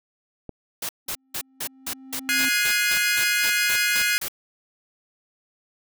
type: click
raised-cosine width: 2 ms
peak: -21 dBFS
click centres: 0.493 s
type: noise bursts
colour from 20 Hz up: white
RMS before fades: -29 dBFS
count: 14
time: 0.82-4.284 s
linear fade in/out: 5 ms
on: 71 ms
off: 190 ms
type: tone with exponential growth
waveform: triangle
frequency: 264.4 Hz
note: C4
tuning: 18 cents sharp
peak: -27 dBFS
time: 1.06-2.49 s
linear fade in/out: 5 ms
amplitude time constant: 310 ms
type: chord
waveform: sawtooth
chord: Ab dominant seventh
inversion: third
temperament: equal with one note detuned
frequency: 1449.5 / 1661.2 / 2093 / 2489 Hz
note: Gb6 / Ab6 / C7 / Eb7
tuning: -36 / 0 / 0 / 0 cents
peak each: -22 dBFS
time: 2.29-4.18 s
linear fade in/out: 0 ms
effects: none